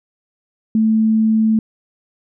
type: tone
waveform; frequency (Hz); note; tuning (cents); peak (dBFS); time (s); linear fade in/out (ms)
sine; 220; A3; 0; -11; 0.75-1.59; 2
effects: none